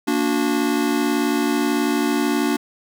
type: chord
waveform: square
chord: Bb augmented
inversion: none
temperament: just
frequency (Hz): 233.1 / 291.4 / 364.2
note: Bb3 / D4 / F#4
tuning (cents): 0 / -13 / -27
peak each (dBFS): -24 / -21 / -25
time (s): 0.07-2.57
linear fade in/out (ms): 10
effects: none